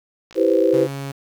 click train, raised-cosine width 0.2 ms, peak -24 dBFS, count 31, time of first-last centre 0.31-0.831 s, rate 57.6 Hz
sine chord, C major seventh, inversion first, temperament equal, 329.6 / 392 / 493.9 / 523.3 Hz, E4 / G4 / B4 / C5, 0 / 0 / 0 / 0 cents, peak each -19 dBFS, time 0.35-0.88 s, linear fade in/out 50 ms
sawtooth tone, 138.4 Hz, C#3, 2 cents flat, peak -23 dBFS, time 0.73-1.12 s, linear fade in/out 10 ms
effects 8-bit

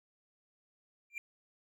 triangle tone with exponential growth, 2374 Hz, D7, 18 cents sharp, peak -32 dBFS, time 1.1-1.18 s, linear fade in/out 1 ms, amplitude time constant 17 ms, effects none

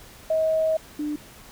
sine tone pair in turn, 636 / 298 Hz, D#5 / D4, +38 / +25 cents, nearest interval octave + minor second, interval 1313 cents, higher first, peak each -19 / -25 dBFS, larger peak first, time 0.3-0.77 / 0.99-1.16 s, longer first, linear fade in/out 5 ms, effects pink hiss -47 dBFS RMS until 1.51 s

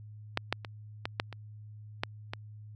clicks, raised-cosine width 0.3 ms, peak -11 / -11 / -23 / -16 / -11 / -26 / -13 / -19 dBFS, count 8, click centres 0.374 / 0.526 / 0.648 / 1.055 / 1.199 / 1.327 / 2.035 / 2.335 s, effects added 106 Hz sine -45 dBFS peak until 2.75 s

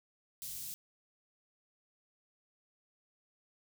white band-stop noise, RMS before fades -43 dBFS, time 0.42-0.74 s, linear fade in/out 0 ms, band 150 to 4800 Hz, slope 12 dB/octave, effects none

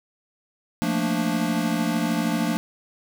square chord, Bb major seventh, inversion second, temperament equal, 174.61 / 220 / 233.1 / 293.7 Hz, F3 / A3 / Bb3 / D4, 0 / 0 / 0 / 0 cents, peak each -28 dBFS, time 0.82-2.57 s, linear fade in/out 0 ms, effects none

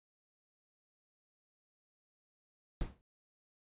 brown noise with exponential decay, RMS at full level -34 dBFS, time 2.81-3.01 s, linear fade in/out 0 ms, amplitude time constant 42 ms, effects resampled to 8000 Hz

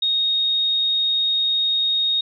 sine tone, 3729 Hz, A#7, in tune, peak -17 dBFS, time 0.02-2.21 s, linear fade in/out 5 ms, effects none

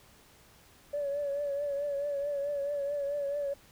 sine tone with vibrato, 570 Hz, C#5, 48 cents sharp, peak -29 dBFS, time 0.93-3.54 s, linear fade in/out 10 ms, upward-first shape triangle, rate 4.6 Hz, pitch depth 53 cents each way, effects tanh soft clip ceiling -25 dBFS + pink hiss -59 dBFS RMS until 3.71 s

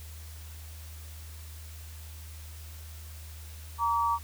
sine tone pair together, 932.3 / 1147.2 Hz, A#5 / D6, 0 / -41 cents, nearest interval major third, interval 359 cents, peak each -27 dBFS, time 3.78-4.19 s, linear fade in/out 50 ms, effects added 78 Hz sine -42 dBFS peak until 4.23 s + white hiss -51 dBFS RMS until 4.23 s

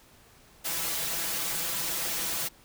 white noise with comb filter, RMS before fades -31 dBFS, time 0.64-2.49 s, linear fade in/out 20 ms, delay 6 ms, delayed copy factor +1, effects pink hiss -57 dBFS RMS until 2.64 s

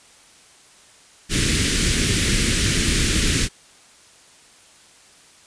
pink band-stop noise, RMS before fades -19 dBFS, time 1.29-3.49 s, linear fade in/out 50 ms, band 380 to 1700 Hz, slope 24 dB/octave, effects white hiss -50 dBFS RMS until 5.46 s + resampled to 22050 Hz

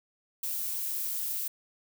violet noise, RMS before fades -33 dBFS, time 0.43-1.48 s, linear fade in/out 5 ms, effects none

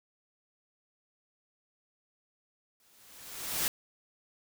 white noise with exponential growth, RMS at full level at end -28 dBFS, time 2.8-3.68 s, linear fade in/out 1 ms, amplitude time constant 190 ms, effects none

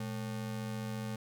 square ring-modulated tone, 166.2 Hz, E3, 15 cents sharp, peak -34 dBFS, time 0-1.16 s, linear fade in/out 5 ms, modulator 47.3 Hz, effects none

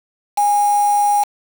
sine tone with quantisation, 822 Hz, G#5, 18 cents flat, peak -12 dBFS, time 0.37-1.24 s, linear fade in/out 10 ms, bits 4, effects none

